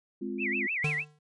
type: chord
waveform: sine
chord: F minor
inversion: first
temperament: just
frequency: 209.5 / 261.9 / 349.2 Hz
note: Ab3 / C4 / F4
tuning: +15 / +2 / 0 cents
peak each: -36 dBFS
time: 0.21-0.67 s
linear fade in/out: 10 ms
type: tone with vibrato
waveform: sine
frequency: 2265 Hz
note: C#7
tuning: 37 cents sharp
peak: -28 dBFS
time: 0.38-1.05 s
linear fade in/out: 50 ms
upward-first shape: sine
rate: 6.5 Hz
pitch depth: 290 cents each way
type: tone with exponential decay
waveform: square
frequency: 150 Hz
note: D3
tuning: 37 cents sharp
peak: -26 dBFS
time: 0.84-1.19 s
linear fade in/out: 5 ms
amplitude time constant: 74 ms
effects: MP3 48 kbps